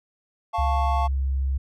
triangle chord, F augmented, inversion none, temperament equal with one note detuned, 698.5 / 880 / 1105.5 Hz, F5 / A5 / C#6, 0 / 0 / -5 cents, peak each -25 / -25 / -27 dBFS, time 0.53-1.08 s, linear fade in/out 20 ms
sine tone with pitch glide, 68.8 to 67.19 Hz, C#2 to C2, -12 to +47 cents, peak -21 dBFS, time 0.58-1.58 s, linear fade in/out 10 ms, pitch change -41 cents, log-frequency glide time 0.8-1.23 s
effects none

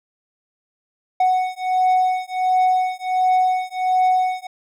triangle beating tone pair, 740 / 741.4 Hz, F#5 / F#5, 0 / +3 cents, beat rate 1.4 Hz, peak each -17 dBFS, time 1.2-4.47 s, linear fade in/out 5 ms, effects none

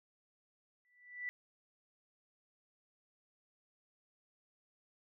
sine tone with exponential growth, 1971 Hz, B6, 4 cents flat, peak -35 dBFS, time 0.85-1.29 s, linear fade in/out 0 ms, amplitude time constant 94 ms, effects none

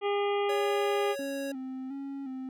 harmonic tone, 405.5 Hz, G#4, 41 cents flat, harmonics 1 / 2 / 3 / 5 / 6 / 7 / 8, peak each -27 / -33 / -37 / -41 / -43 / -44 / -45 dBFS, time 0.01-1.16 s, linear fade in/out 50 ms
square tone with pitch glide, 560 to 552.6 Hz, C#5 to C#5, +18 to -6 cents, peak -35 dBFS, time 0.49-1.52 s, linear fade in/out 5 ms, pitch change -24 cents, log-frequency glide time 0.63-1.39 s
triangle tone with vibrato, 268.2 Hz, C4, 43 cents sharp, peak -33 dBFS, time 1.19-2.49 s, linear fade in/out 2 ms, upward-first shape square, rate 1.4 Hz, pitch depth 48 cents each way
effects none

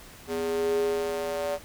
square tone with high-pass filter sweep, 82.41 Hz, E2, in tune, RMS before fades -28 dBFS, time 0.27-1.59 s, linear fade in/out 50 ms, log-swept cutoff 340 to 560 Hz, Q 6.8, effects pink hiss -48 dBFS RMS until 1.64 s

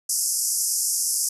white band-pass noise, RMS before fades -24 dBFS, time 0.09-1.29 s, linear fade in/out 5 ms, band 5000 to 12000 Hz, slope 96 dB/octave, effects none

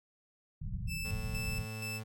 pink low-pass noise, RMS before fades -38 dBFS, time 0.61-1.65 s, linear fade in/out 5 ms, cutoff 190 Hz, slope 96 dB/octave
sawtooth tone with tremolo, 2637 Hz, E7, in tune, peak -35 dBFS, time 0.87-2.01 s, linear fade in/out 50 ms, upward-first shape square, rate 2.1 Hz, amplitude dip 60%
35% pulse tone, 110 Hz, A2, in tune, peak -38 dBFS, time 1.04-2.04 s, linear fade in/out 20 ms
effects none

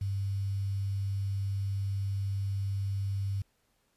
sine tone with quantisation, 98.4 Hz, G2, 7 cents sharp, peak -29 dBFS, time 0.01-3.42 s, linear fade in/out 5 ms, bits 9, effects pink hiss -73 dBFS RMS until 3.96 s + resampled to 32000 Hz

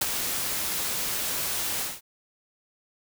white noise with ADSR envelope, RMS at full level -23 dBFS, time 0.01-2.01 s, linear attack 7 ms, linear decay 23 ms, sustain -6 dB, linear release 200 ms, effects none

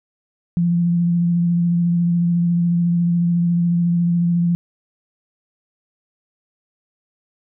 sine tone with vibrato, 172.2 Hz, F3, 24 cents flat, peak -14 dBFS, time 0.57-4.55 s, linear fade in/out 0 ms, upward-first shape sine, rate 14 Hz, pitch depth 18 cents each way, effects none

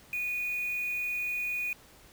sine tone with quantisation, 2464 Hz, D#7, 17 cents flat, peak -30 dBFS, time 0.13-1.73 s, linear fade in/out 2 ms, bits 7, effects pink hiss -56 dBFS RMS until 2.12 s

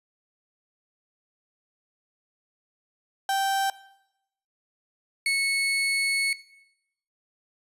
35% pulse tone pair in turn, 781 / 2202 Hz, G5 / C#7, -7 / -12 cents, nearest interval octave + tritone, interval 1795 cents, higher second, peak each -21 / -20 dBFS, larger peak second, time 3.29-3.7 / 5.26-6.33 s, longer second, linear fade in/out 2 ms, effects noise-tail reverb RT60 0.8 s tail -18 dB re dry + resampled to 32000 Hz

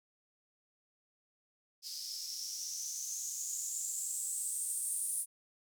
violet noise with band-pass filter sweep, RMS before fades -39 dBFS, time 1.82-5.26 s, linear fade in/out 50 ms, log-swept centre 4900 to 9600 Hz, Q 8, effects none

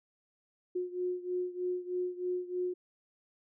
sine beating tone pair, 360 / 363.2 Hz, F#4 / F#4, -47 / -32 cents, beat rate 3.2 Hz, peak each -34 / -37 dBFS, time 0.75-2.74 s, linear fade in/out 10 ms, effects none

